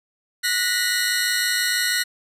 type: tone cluster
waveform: sawtooth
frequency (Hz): 1465 / 1864 / 1970 / 4205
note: F#6 / A#6 / B6 / C8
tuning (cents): -18 / -1 / -5 / +8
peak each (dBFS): -22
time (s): 0.43-2.04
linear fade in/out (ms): 20
effects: resampled to 32000 Hz